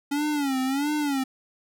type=tone with vibrato; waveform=square; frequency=279.6 Hz; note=C#4; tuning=15 cents sharp; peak=-24 dBFS; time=0.11-1.24 s; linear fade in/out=10 ms; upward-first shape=sine; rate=1.5 Hz; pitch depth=130 cents each way; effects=none